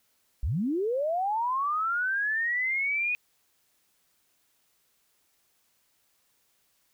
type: linear sweep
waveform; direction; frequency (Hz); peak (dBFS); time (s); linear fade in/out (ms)
sine; up; 45.69 to 2489; -25; 0.43-3.15; 0
effects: white hiss -70 dBFS RMS until 6.93 s